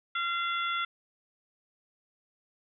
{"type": "harmonic tone", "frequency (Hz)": 687, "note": "F5", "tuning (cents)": -29, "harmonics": [2, 3, 4, 5], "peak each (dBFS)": [-30, -36, -41, -36], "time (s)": [0.15, 0.85], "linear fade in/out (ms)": 5, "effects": []}